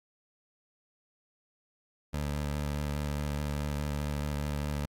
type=tone with vibrato; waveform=20% pulse; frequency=73.2 Hz; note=D2; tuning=5 cents flat; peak=-26 dBFS; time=2.13-4.86 s; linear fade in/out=10 ms; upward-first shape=square; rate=4.8 Hz; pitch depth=17 cents each way; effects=AAC 64 kbps